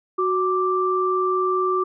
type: tone pair together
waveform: sine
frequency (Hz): 370.2 / 1174.7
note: F#4 / D6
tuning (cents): +1 / 0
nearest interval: octave + minor sixth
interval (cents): 1999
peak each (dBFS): -21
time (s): 0.18-1.84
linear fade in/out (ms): 10
effects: none